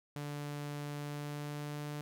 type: tone with pitch glide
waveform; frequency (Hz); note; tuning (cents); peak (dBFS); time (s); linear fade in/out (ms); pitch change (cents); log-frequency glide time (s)
sawtooth; 145.9 to 147.68; D3 to D3; -11 to +10; -35; 0.16-2.01; 0; +21; 0.97-1.87
effects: none